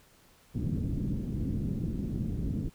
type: low-pass noise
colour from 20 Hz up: white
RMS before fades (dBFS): -32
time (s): 0.54-2.7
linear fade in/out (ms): 20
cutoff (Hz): 250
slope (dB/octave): 24
effects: pink hiss -61 dBFS RMS until 2.74 s